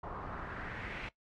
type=noise with low-pass filter sweep; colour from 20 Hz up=pink; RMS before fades=-42 dBFS; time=0.03-1.09 s; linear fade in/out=5 ms; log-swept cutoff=1000 to 2500 Hz; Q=2.6; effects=noise-tail reverb RT60 0.1 s tail -18 dB re dry + MP3 64 kbps